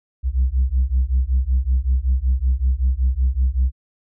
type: beating tone pair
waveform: sine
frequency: 61.74 / 67.04 Hz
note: B1 / C2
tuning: 0 / +43 cents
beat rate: 5.3 Hz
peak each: -17 dBFS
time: 0.23-3.72 s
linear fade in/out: 50 ms
effects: tanh soft clip ceiling -11 dBFS